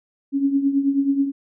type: tone with tremolo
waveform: sine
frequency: 277.2 Hz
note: C#4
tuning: in tune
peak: -13 dBFS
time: 0.32-1.32 s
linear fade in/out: 50 ms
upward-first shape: triangle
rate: 9.3 Hz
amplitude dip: 75%
effects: none

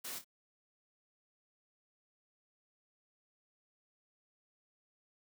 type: noise with echo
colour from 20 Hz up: white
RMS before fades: -43 dBFS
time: 0.04-0.19 s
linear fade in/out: 10 ms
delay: 28 ms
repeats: 2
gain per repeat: -9 dB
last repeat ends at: 0.246 s
effects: high-pass 150 Hz 12 dB/octave

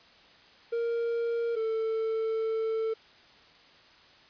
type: tone pair in turn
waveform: triangle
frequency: 466.2 / 445 Hz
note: A#4 / A4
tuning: 0 / +20 cents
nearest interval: minor second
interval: 80 cents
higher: first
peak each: -25 / -25 dBFS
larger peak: neither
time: 0.72-1.56 / 1.56-2.94 s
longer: second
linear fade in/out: 10 ms
effects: white hiss -56 dBFS RMS until 4.29 s + resampled to 11025 Hz

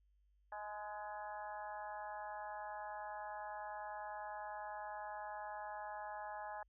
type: harmonic tone with a mistuned harmonic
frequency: 210 Hz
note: G#3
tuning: 19 cents sharp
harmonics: 3 / 4 / 5 / 6 / 7 / 8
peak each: -51 / -46 / -53 / -57 / -58 / -54 dBFS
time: 0.52-6.63 s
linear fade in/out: 2 ms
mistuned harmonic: 5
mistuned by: -33 cents
effects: added 50 Hz sine -70 dBFS peak until 6.68 s

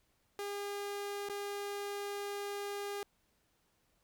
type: tone with dropouts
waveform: sawtooth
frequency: 405 Hz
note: G#4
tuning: 43 cents flat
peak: -34 dBFS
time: 0.39-3.03 s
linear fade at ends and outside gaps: 1 ms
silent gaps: 1.288-1.297 s
effects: pink hiss -75 dBFS RMS until 4.03 s

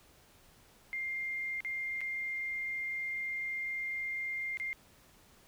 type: tone with dropouts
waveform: sine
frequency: 2108 Hz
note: C7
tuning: 12 cents sharp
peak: -34 dBFS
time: 0.93-4.73 s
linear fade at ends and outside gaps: 0 ms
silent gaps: 1.605-1.648 / 2.007-2.014 / 4.572-4.599 s
effects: pink hiss -62 dBFS RMS until 5.47 s

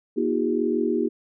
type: tone cluster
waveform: sine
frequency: 239.1 / 315.8 / 361.7 / 403.1 Hz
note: A#3 / D#4 / F#4 / G4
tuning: +44 / +26 / -39 / +48 cents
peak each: -26 dBFS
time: 0.16-1.09 s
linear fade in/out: 20 ms
effects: none

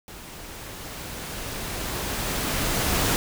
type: noise with level ramp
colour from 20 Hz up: pink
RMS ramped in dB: -42 to -22 dBFS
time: 0.08-3.16 s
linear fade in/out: 0 ms
effects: none

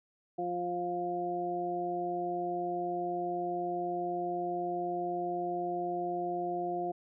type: harmonic tone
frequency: 176 Hz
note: F3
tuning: 14 cents sharp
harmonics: 1 / 2 / 3 / 4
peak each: -44 / -35 / -44 / -34 dBFS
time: 0.38-6.92 s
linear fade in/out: 10 ms
effects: none

